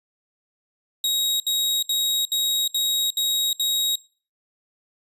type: tone bursts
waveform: sawtooth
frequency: 3794 Hz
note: A#7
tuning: 30 cents sharp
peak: -17 dBFS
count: 7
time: 1.04-3.956 s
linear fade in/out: 2 ms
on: 360 ms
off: 66 ms
effects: noise-tail reverb RT60 0.4 s tail -21 dB re dry + resampled to 32000 Hz